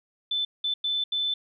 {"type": "tone bursts at uneven times", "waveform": "sine", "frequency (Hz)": 3520, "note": "A7", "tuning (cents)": 0, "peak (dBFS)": -24, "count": 4, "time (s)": [[0.31, 0.45], [0.64, 0.74], [0.84, 1.04], [1.12, 1.34]], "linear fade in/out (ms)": 5, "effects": []}